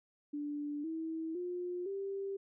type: tone with pitch steps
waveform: sine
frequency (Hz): 292.7 / 322.9 / 356.2 / 393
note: D4 / E4 / F4 / G4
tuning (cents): -6 / -36 / +34 / +4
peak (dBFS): -36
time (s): 0.33-2.37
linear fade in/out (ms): 10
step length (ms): 510
effects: none